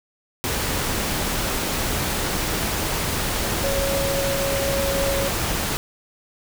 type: tone in noise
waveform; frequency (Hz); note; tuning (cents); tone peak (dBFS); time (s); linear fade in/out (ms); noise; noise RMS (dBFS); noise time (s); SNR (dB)
sine; 552; C#5; -7; -23; 3.64-5.28; 0; pink; -24; 0.44-5.77; -2
effects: none